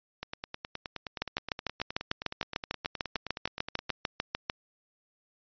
two click trains, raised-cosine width 0.2 ms, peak -11 / -18 dBFS, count 23 / 36, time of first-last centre 1.22-4.499 / 0.23-3.895 s, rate 6.71 / 9.55 Hz, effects resampled to 11025 Hz

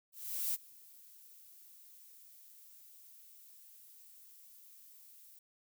violet noise with ADSR envelope, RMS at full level -34 dBFS, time 0.12-5.39 s, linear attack 420 ms, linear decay 27 ms, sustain -24 dB, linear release 4 ms, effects none

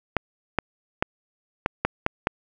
clicks, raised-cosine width 0.5 ms, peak -5 dBFS, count 7, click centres 0.167 / 0.587 / 1.025 / 1.661 / 1.85 / 2.064 / 2.271 s, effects none

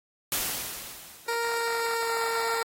white noise with exponential decay, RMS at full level -26 dBFS, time 0.32-1.8 s, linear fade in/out 1 ms, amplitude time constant 320 ms
15% pulse tone with pitch glide, 466.2 to 458.2 Hz, A#4 to A#4, 0 to -30 cents, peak -20 dBFS, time 1.28-2.63 s, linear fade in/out 5 ms, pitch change -30 cents, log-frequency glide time 1.43-2.26 s
effects AAC 48 kbps

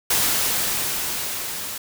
white noise with level ramp, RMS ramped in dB -19 to -31 dBFS, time 0.1-1.78 s, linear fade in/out 5 ms, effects none

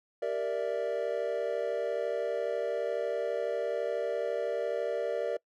triangle chord, E half-diminished seventh, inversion first, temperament equal, 392 / 466.2 / 587.3 / 659.3 Hz, G4 / Bb4 / D5 / E5, 0 / 0 / 0 / 0 cents, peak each -37 / -31 / -31 / -35 dBFS, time 0.22-5.37 s, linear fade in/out 5 ms, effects noise-tail reverb RT60 0.1 s tail -24 dB re dry

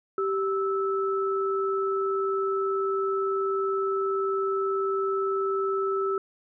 sine tone pair together, 389.5 / 1311 Hz, G4 / E6, -11 / -10 cents, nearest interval octave + major sixth, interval 2101 cents, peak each -25 / -29 dBFS, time 0.18-6.18 s, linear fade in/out 2 ms, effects none

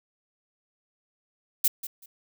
violet noise with echo, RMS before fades -21 dBFS, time 1.64-1.68 s, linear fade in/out 5 ms, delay 190 ms, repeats 2, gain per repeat -14 dB, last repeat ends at 2.06 s, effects none

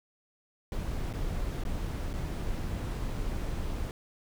brown noise with dropouts, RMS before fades -33 dBFS, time 0.72-3.91 s, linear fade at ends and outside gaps 1 ms, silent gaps 1.129-1.136 / 1.637-1.651 / 2.131-2.138 s, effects none

